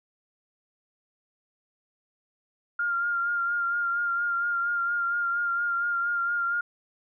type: tone with vibrato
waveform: sine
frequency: 1400 Hz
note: F6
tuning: 4 cents sharp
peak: -24 dBFS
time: 2.79-6.61 s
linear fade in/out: 5 ms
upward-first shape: sine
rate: 4.3 Hz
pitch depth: 26 cents each way
effects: none